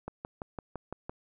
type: click train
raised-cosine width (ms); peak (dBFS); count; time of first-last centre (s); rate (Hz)
1; -23; 7; 0.08-1.095; 5.91
effects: none